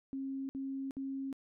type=tone bursts; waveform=sine; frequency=270 Hz; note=C#4; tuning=45 cents flat; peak=-36 dBFS; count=3; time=0.13-1.328 s; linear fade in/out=0 ms; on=360 ms; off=59 ms; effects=none